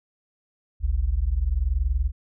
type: tone pair together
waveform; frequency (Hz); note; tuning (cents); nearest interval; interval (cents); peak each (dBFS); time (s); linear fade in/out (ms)
sine; 49.85 / 70.5; G1 / C#2; +30 / +30; tritone; 600; -23; 0.8-2.12; 50
effects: none